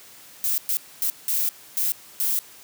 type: noise bursts at uneven times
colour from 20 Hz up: violet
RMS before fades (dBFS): -23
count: 6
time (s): 0.44-0.58 / 0.69-0.77 / 1.02-1.1 / 1.28-1.49 / 1.77-1.92 / 2.2-2.39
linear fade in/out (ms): 0
effects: white hiss -47 dBFS RMS until 2.63 s + high-pass 80 Hz 12 dB/octave